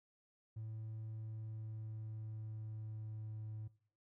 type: tone with pitch glide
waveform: triangle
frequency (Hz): 110 to 108.3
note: A2 to A2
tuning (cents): 0 to -27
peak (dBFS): -40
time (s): 0.56-3.68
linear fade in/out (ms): 10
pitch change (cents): -27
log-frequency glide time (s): 1.03-3.56
effects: noise-tail reverb RT60 0.5 s tail -21 dB re dry + tanh soft clip ceiling -38 dBFS